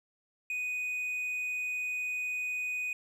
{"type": "tone", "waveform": "triangle", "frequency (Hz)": 2488, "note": "D#7", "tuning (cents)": -1, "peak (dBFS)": -30, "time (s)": [0.5, 2.93], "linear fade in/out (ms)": 2, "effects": []}